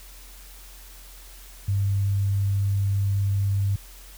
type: tone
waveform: sine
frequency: 99.1 Hz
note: G2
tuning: 19 cents sharp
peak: -20 dBFS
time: 1.68-3.76 s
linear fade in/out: 5 ms
effects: added 44 Hz sine -44 dBFS peak until 4.17 s + white hiss -48 dBFS RMS until 4.17 s